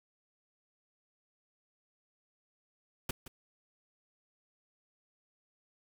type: noise with echo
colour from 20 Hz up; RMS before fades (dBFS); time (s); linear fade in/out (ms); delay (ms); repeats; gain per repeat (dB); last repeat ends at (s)
pink; -34; 3.09-3.11; 5; 170; 1; -13; 3.28
effects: none